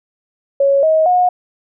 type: tone with pitch steps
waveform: sine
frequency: 554.4 / 633.2 / 723.1 Hz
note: C#5 / D#5 / F#5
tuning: 0 / +30 / -40 cents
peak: -9 dBFS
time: 0.6-1.29 s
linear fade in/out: 5 ms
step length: 230 ms
effects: none